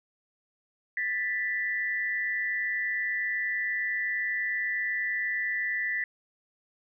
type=tone pair together; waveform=sine; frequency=1767.1 / 1975.5 Hz; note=A6 / B6; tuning=+7 / 0 cents; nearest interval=major second; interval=193 cents; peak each=-31 / -29 dBFS; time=0.97-6.04 s; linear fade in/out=2 ms; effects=none